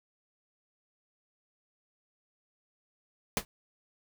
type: noise with exponential decay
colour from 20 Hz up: pink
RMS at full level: -24 dBFS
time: 3.37-3.45 s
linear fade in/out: 1 ms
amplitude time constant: 17 ms
effects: none